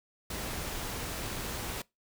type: noise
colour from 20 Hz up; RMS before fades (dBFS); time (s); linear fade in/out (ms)
pink; -37; 0.3-1.82; 5
effects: noise-tail reverb RT60 0.2 s tail -23 dB re dry